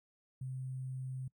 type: tone with sample-and-hold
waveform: sine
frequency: 130 Hz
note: C3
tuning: 11 cents flat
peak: -38 dBFS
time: 0.41-1.28 s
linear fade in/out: 5 ms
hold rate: 8820 Hz
effects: noise-tail reverb RT60 0.1 s tail -23 dB re dry